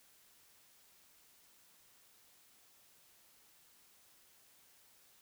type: silence
effects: white hiss -66 dBFS RMS until 5.21 s